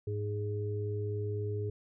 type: harmonic tone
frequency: 103.8 Hz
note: G#2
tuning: in tune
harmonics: 1 / 3 / 4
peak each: -33 / -48 / -37 dBFS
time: 0.07-1.7 s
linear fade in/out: 5 ms
effects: none